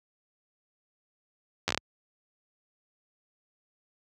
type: slowing click train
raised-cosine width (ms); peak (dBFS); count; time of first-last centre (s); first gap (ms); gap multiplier
0.2; -9; 6; 1.68-1.776; 11; 1.28
effects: high-pass 60 Hz 12 dB/octave